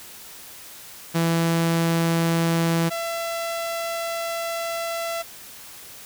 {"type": "tone pair in turn", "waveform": "sawtooth", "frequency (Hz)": [166.3, 671.4], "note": ["E3", "E5"], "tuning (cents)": [16, 32], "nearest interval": "2 octaves", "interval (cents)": 2416, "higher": "second", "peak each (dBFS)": [-15, -22], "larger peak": "first", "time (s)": [[1.14, 2.9], [2.9, 5.23]], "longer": "second", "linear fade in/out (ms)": 20, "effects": ["white hiss -42 dBFS RMS until 6.05 s"]}